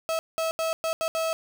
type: tone bursts at uneven times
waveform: 35% pulse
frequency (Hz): 649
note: E5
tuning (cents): -27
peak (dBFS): -23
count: 6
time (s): 0.09-0.19 / 0.38-0.51 / 0.59-0.73 / 0.84-0.93 / 1.01-1.08 / 1.15-1.33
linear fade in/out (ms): 0
effects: none